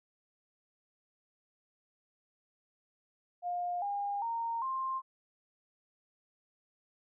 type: tone with pitch steps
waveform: sine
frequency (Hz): 708 / 808.6 / 923.5 / 1054.7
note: F5 / G#5 / A#5 / C6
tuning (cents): +23 / -46 / -16 / +14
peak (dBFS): -32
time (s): 3.42-5.02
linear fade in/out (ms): 50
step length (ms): 400
effects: none